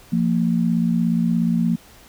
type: tone pair together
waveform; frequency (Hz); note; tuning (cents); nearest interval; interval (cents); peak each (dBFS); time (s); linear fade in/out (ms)
sine; 173.05 / 230; F3 / A#3; -16 / -23; perfect fourth; 493; -19; 0.12-1.76; 10
effects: pink hiss -48 dBFS RMS until 2.08 s